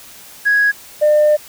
sine tone pair in turn, 1661.2 / 601.4 Hz, G#6 / D5, 0 / +41 cents, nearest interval octave + tritone, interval 1759 cents, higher first, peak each -9 / -7 dBFS, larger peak second, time 0.45-0.72 / 1.01-1.37 s, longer second, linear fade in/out 20 ms, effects tanh soft clip ceiling -6 dBFS + white hiss -39 dBFS RMS until 1.48 s

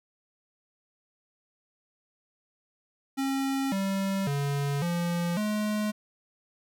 square tone with pitch steps, 270.8 / 194.6 / 141.7 / 172.5 / 211.5 Hz, C#4 / G3 / C#3 / F3 / G#3, -40 / -12 / +38 / -21 / +32 cents, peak -27 dBFS, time 3.17-5.92 s, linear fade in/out 20 ms, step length 550 ms, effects none

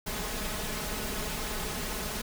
pink noise with comb filter, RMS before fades -34 dBFS, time 0.06-2.22 s, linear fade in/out 10 ms, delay 4.7 ms, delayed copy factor +0.6, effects none

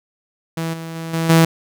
sawtooth tone with level steps, 163.8 Hz, E3, 11 cents flat, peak -17 / -24 / -22 / -14 / -5 dBFS, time 0.57-1.45 s, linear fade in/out 5 ms, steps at 0.73 / 0.95 / 1.13 / 1.29 s, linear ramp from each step 10 ms, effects none

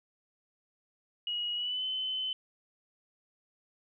sine tone with pitch glide, 2900 to 3044 Hz, F#7 to F#7, -35 to +48 cents, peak -31 dBFS, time 1.27-2.33 s, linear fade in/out 2 ms, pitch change +83 cents, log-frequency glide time 1.55-1.84 s, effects none

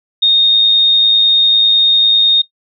sine tone with amplitude modulation, 3696 Hz, A#7, 16 cents flat, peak -5 dBFS, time 0.22-2.42 s, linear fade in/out 10 ms, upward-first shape sine, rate 110 Hz, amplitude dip 25%, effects noise-tail reverb RT60 0.1 s tail -18 dB re dry

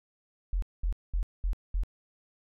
sine tone bursts, 43.62 Hz, F1, 1 cent flat, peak -25 dBFS, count 5, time 0.53-1.835 s, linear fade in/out 0 ms, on 93 ms, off 210 ms, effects none

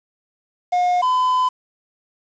triangle tone pair in turn, 717 / 1011.7 Hz, F5 / B5, +45 / +41 cents, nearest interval tritone, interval 596 cents, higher second, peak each -13 dBFS, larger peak neither, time 0.72-1.02 / 1.02-1.49 s, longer second, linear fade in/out 10 ms, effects resampled to 16000 Hz + 7-bit

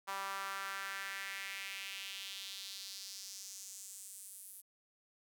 sawtooth tone with high-pass filter sweep, 195.4 Hz, G3, 5 cents flat, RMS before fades -45 dBFS, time 0.07-4.62 s, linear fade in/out 20 ms, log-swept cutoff 1000 to 11000 Hz, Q 2.5, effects 11-bit

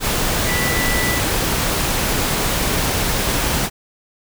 sine tone in noise, 1975.5 Hz, B6, in tune, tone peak -22 dBFS, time 0.45-1.22 s, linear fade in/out 50 ms, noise pink, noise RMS -19 dBFS, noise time 0-3.7 s, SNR -6 dB, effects none

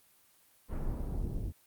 brown noise with low-pass filter sweep, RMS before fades -35 dBFS, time 0.68-1.53 s, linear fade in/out 50 ms, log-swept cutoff 1600 to 320 Hz, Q 0.75, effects white hiss -65 dBFS RMS until 1.66 s + Opus 32 kbps

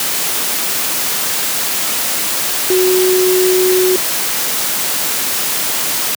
sine tone in noise, 369.4 Hz, F#4, 3 cents flat, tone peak -10 dBFS, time 2.7-3.96 s, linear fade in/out 2 ms, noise white, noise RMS -17 dBFS, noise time 0-6.15 s, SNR +4 dB, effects high-pass 150 Hz 12 dB/octave

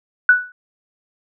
sine tone with exponential decay, 1480 Hz, F#6, in tune, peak -4 dBFS, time 0.29-0.52 s, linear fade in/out 2 ms, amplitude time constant 50 ms, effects none

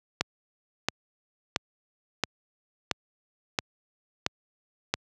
click train, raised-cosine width 0.2 ms, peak -6 dBFS, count 8, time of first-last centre 0.21-4.94 s, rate 1.48 Hz, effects high-pass 80 Hz 12 dB/octave

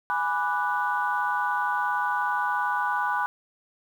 sine chord, G# half-diminished seventh, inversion none, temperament equal, 830.6 / 987.8 / 1174.7 / 1480 Hz, G#5 / B5 / D6 / F#6, 0 / 0 / 0 / 0 cents, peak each -29 / -27 / -31 / -28 dBFS, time 0.1-3.26 s, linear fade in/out 0 ms, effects tanh soft clip ceiling -13 dBFS + 9-bit

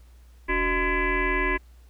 sine tone with frequency modulation, 1025 Hz, C6, 36 cents flat, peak -21 dBFS, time 0.48-1.58 s, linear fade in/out 20 ms, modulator 328 Hz, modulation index 3.9, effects added 60 Hz sine -48 dBFS peak until 1.89 s + pink hiss -63 dBFS RMS until 1.89 s

